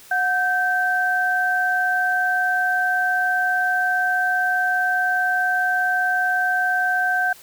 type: tone pair together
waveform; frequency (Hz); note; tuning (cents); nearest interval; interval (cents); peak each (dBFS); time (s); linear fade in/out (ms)
sine; 730.3 / 1555; F#5 / G6; -23 / -14; octave + minor second; 1309; -22 / -19; 0.11-7.33; 5
effects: white hiss -46 dBFS RMS until 7.42 s